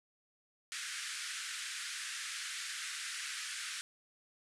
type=band-pass noise; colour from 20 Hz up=pink; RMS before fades=-42 dBFS; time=0.72-3.81 s; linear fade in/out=0 ms; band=1400 to 10000 Hz; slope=48 dB/octave; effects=none